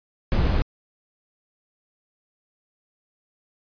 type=noise; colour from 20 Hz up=brown; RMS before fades=-20 dBFS; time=0.32-0.62 s; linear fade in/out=0 ms; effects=resampled to 11025 Hz